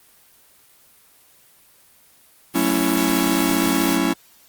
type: noise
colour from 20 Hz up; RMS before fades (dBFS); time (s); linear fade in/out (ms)
white; -28; 2.53-3.99; 50
type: chord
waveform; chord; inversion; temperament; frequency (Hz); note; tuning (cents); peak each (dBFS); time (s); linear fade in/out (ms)
45% pulse; F# minor seventh; none; just; 185 / 222 / 277.5 / 333; F#3 / A3 / C#4 / E4; 0 / +16 / +2 / +18; -26 / -26 / -21 / -22; 2.54-4.14; 20
effects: white hiss -53 dBFS RMS until 4.48 s + Opus 24 kbps